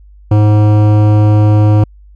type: tone with hard clipping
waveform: sine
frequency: 105.5 Hz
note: G#2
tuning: 28 cents sharp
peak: -7 dBFS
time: 0.31-1.84 s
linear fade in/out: 5 ms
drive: 15 dB
effects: added 50 Hz sine -36 dBFS peak until 2.15 s